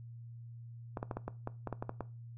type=clicks; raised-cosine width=1 ms; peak=-23 dBFS; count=11; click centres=0.972 / 1.029 / 1.112 / 1.17 / 1.28 / 1.474 / 1.673 / 1.727 / 1.825 / 1.894 / 2.007 s; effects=noise-tail reverb RT60 0.3 s tail -18 dB re dry + added 117 Hz sine -46 dBFS peak until 2.37 s